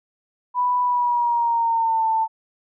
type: tone with pitch glide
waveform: sine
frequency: 987.8 to 890.3 Hz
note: B5 to A5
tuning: 0 to +20 cents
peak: -17 dBFS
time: 0.54-2.28 s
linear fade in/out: 50 ms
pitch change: -180 cents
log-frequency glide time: 0.83-2.07 s
effects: none